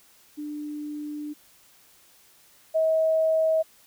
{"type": "tone pair in turn", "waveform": "sine", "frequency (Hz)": [297.4, 639.3], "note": ["D4", "D#5"], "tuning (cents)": [22, 47], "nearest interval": "octave + minor second", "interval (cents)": 1325, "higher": "second", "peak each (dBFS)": [-31, -19], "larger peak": "second", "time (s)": [[0.37, 1.34], [2.74, 3.63]], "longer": "first", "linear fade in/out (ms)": 20, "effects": ["white hiss -57 dBFS RMS until 3.86 s"]}